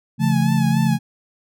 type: chord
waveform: sine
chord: Db augmented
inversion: none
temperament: equal with one note detuned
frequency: 138.59 / 170.72 / 220 Hz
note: Db3 / F3 / A3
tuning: 0 / -39 / 0 cents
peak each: -19 dBFS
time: 0.18-0.99 s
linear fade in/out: 50 ms
type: tone with vibrato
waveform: sawtooth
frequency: 854 Hz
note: G#5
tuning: 48 cents sharp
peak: -23 dBFS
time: 0.19-0.99 s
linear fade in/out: 50 ms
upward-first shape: sine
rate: 3.6 Hz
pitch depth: 57 cents each way
effects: none